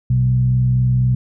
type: tone with frequency modulation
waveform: sine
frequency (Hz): 125.1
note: B2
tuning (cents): +23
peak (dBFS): -12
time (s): 0.1-1.15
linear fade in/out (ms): 5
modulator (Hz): 64.1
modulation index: 0.43
effects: none